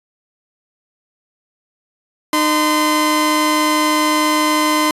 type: tone pair together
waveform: sawtooth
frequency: 305.6 / 1027.9 Hz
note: D#4 / C6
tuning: -31 / -31 cents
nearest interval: octave + major sixth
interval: 2100 cents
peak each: -12 dBFS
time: 2.33-4.91 s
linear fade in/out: 2 ms
effects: resampled to 32000 Hz